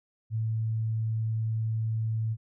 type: tone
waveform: sine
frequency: 111.2 Hz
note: A2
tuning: 19 cents sharp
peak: -26 dBFS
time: 0.3-2.37 s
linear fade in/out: 50 ms
effects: none